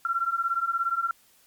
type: beating tone pair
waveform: sine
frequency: 1353 / 1370 Hz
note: E6 / F6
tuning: +45 / -34 cents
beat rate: 17 Hz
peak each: -28 / -26 dBFS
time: 0.05-1.11 s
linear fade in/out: 2 ms
effects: white hiss -60 dBFS RMS until 1.46 s + MP3 96 kbps